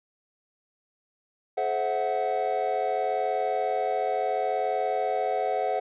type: chord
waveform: triangle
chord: F# half-diminished seventh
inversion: first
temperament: equal with one note detuned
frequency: 429 / 523.3 / 659.3 / 740 Hz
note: A4 / C5 / E5 / F#5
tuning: -44 / 0 / 0 / 0 cents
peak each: -29 / -29 / -29 / -25 dBFS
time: 1.57-5.8 s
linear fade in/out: 10 ms
effects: tanh soft clip ceiling -13 dBFS + resampled to 8000 Hz